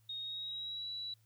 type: tone with pitch glide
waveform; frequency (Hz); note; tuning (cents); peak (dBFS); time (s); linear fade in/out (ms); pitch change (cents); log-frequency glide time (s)
sine; 3729 to 3928; A#7 to B7; 0 to -10; -39; 0.09-1.14; 5; +90; 0.2-0.89
effects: added 110 Hz sine -66 dBFS peak until 1.25 s + white hiss -75 dBFS RMS until 1.25 s